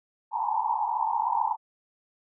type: band-pass noise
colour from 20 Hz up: pink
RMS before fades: -27 dBFS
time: 0.31-1.57 s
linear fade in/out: 50 ms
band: 840 to 960 Hz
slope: 96 dB/octave
effects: none